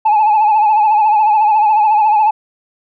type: tone with vibrato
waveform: sine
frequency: 854 Hz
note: G#5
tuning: 48 cents sharp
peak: -6 dBFS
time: 0.05-2.31 s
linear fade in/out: 10 ms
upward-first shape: triangle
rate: 14 Hz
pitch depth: 74 cents each way
effects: tanh soft clip ceiling -6 dBFS